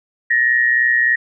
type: tone pair together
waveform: sine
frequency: 1760 / 1883.2 Hz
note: A6 / A#6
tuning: 0 / +17 cents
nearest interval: minor second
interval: 117 cents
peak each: -18 / -13 dBFS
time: 0.3-1.16 s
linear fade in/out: 10 ms
effects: none